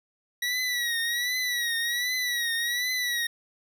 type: tone with vibrato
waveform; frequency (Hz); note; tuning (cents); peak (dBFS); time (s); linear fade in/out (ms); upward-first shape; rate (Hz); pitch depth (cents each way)
25% pulse; 1928; B6; -42; -22; 0.42-3.27; 5; triangle; 1.3; 87
effects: none